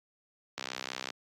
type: click train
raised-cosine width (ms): 0.2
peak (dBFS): -17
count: 35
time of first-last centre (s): 0.58-1.103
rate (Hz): 65
effects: high-pass 200 Hz 12 dB/octave + AAC 64 kbps